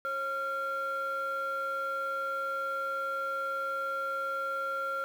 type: tone pair together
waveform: sine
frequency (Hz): 542 / 1379.2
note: C#5 / F6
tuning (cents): -39 / -22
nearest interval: octave + major third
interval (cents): 1617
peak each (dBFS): -35 / -30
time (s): 0.05-5.04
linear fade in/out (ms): 0
effects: tanh soft clip ceiling -27 dBFS + 9-bit